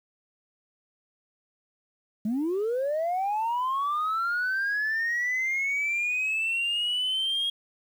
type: linear sweep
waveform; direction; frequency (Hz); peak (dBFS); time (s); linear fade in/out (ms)
sine; up; 202.4 to 3280; -23; 2.25-7.5; 5
effects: tanh soft clip ceiling -22 dBFS + 9-bit